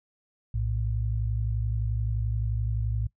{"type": "tone pair together", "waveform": "sine", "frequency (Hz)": [59.43, 111], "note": ["A#1", "A2"], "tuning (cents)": [34, 16], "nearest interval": "major seventh", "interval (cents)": 1082, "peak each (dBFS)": [-28, -28], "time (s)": [0.54, 3.07], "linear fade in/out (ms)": 5, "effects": ["noise-tail reverb RT60 0.1 s tail -20 dB re dry"]}